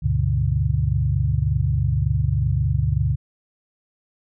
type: tone cluster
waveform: sine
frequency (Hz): 70.8 / 98.6 / 120.6 / 144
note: C#2 / G2 / B2 / D3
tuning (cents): +37 / +11 / -41 / -34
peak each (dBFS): -23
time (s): 0.02-3.16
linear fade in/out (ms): 20
effects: none